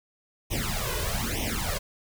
pink noise with flanger, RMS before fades -29 dBFS, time 0.5-1.79 s, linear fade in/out 20 ms, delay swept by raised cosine 0.33 to 2.03 ms, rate 1.1 Hz, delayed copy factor +1, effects none

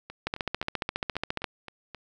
two click trains, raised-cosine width 0.3 ms, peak -24 / -12 dBFS, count 8 / 18, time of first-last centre 0.1-1.947 / 0.27-1.442 s, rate 3.79 / 14.5 Hz, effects none

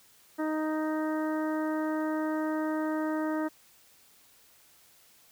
harmonic tone, 311.1 Hz, D#4, in tune, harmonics 1 / 2 / 3 / 4 / 5 / 6, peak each -29 / -35 / -39 / -41 / -43 / -45 dBFS, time 0.38-3.49 s, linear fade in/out 20 ms, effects white hiss -60 dBFS RMS until 5.31 s

